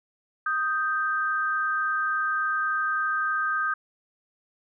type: tone pair together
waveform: sine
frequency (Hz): 1244.5 / 1568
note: D#6 / G6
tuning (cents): 0 / 0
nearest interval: major third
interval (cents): 400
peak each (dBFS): -26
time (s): 0.46-3.74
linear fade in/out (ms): 5
effects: none